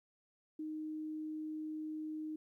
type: tone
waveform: sine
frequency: 310.1 Hz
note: D#4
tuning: 6 cents flat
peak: -39 dBFS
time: 0.59-2.36 s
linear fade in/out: 5 ms
effects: 13-bit